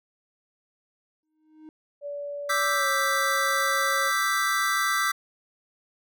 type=tone with exponential growth; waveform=triangle; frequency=311.1 Hz; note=D#4; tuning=in tune; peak=-38 dBFS; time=1.23-1.69 s; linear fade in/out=1 ms; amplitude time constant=98 ms
type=tone with pitch glide; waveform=sine; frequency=575 to 548.7 Hz; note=D5 to C#5; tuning=-37 to -18 cents; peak=-31 dBFS; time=2.01-4.12 s; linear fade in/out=50 ms; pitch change=-81 cents; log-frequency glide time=2.73-2.88 s
type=chord; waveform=square; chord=E minor seventh; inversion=third; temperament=equal; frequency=1174.7 / 1318.5 / 1568 / 1975.5 Hz; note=D6 / E6 / G6 / B6; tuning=0 / 0 / 0 / 0 cents; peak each=-29 dBFS; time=2.49-5.12 s; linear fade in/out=10 ms
effects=none